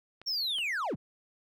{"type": "clicks", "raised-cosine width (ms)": 0.3, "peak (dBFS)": -32, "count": 2, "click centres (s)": [0.216, 0.585]}
{"type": "linear sweep", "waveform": "triangle", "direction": "down", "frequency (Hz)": [5588, 62.5], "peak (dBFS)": -28, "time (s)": [0.26, 0.96], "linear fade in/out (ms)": 20}
{"effects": []}